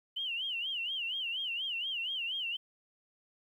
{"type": "tone with vibrato", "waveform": "sine", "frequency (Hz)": 2960, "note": "F#7", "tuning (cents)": 0, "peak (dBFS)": -33, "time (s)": [0.16, 2.57], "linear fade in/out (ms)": 10, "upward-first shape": "sine", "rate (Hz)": 4.2, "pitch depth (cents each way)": 160, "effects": ["11-bit"]}